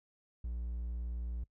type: tone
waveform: triangle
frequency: 59.2 Hz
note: A#1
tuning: 27 cents sharp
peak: -34 dBFS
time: 0.44-1.44 s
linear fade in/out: 5 ms
effects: noise-tail reverb RT60 0.1 s tail -22 dB re dry